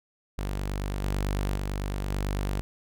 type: tone with level steps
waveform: sawtooth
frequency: 49 Hz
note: G1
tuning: in tune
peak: -25 / -22 / -25 / -23 dBFS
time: 0.38-2.61 s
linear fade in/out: 0 ms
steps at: 1.04 / 1.56 / 2.1 s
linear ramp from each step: 2 ms
effects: none